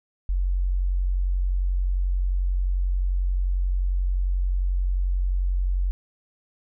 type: tone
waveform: sine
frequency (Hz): 45.66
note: F#1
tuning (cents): -22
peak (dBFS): -20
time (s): 0.29-5.91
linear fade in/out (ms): 0
effects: none